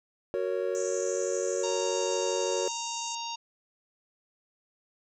triangle chord, F# major, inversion none, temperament just, 370 / 462.5 / 555 Hz, F#4 / A#4 / C#5, 0 / -14 / +2 cents, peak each -30 dBFS, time 0.34-2.68 s, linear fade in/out 0 ms
white band-pass noise, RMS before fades -40 dBFS, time 0.75-3.15 s, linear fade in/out 0 ms, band 5900 to 7300 Hz, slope 96 dB/octave
harmonic tone, 930 Hz, A#5, 4 cents flat, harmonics 1 / 3 / 4 / 5 / 6 / 7, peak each -36 / -41 / -42 / -43 / -44 / -44 dBFS, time 1.63-3.36 s, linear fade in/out 10 ms
effects none

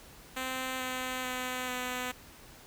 5% pulse tone with pitch steps, 259.1 / 256.3 / 253.5 / 250.7 Hz, C4 / C4 / B3 / B3, -17 / -36 / +45 / +26 cents, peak -22 dBFS, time 0.36-2.12 s, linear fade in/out 10 ms, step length 440 ms, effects pink hiss -53 dBFS RMS until 2.66 s

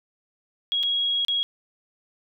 sine tone with dropouts, 3307 Hz, G#7, 8 cents flat, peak -21 dBFS, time 0.72-1.43 s, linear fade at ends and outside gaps 0 ms, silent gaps 0.83-0.834 / 1.249-1.283 s, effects none

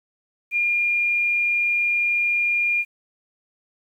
sine tone, 2411 Hz, D7, 45 cents sharp, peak -18 dBFS, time 0.51-2.85 s, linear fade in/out 50 ms, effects 9-bit

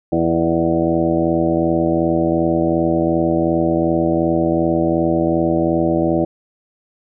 harmonic tone with a mistuned harmonic, 82.7 Hz, E2, 6 cents sharp, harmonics 1 / 2 / 3 / 4 / 5 / 6 / 7 / 8 / 9, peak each -29 / -22 / -24 / -17 / -28 / -25 / -21 / -29 / -26 dBFS, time 0.12-6.25 s, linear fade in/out 5 ms, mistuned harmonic 7, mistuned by +39 cents, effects none

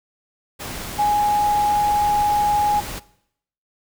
sine tone in noise, 830.6 Hz, G#5, in tune, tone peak -15 dBFS, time 0.98-2.81 s, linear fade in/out 20 ms, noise pink, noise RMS -31 dBFS, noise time 0.59-3 s, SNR +13 dB, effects noise-tail reverb RT60 0.7 s tail -19 dB re dry

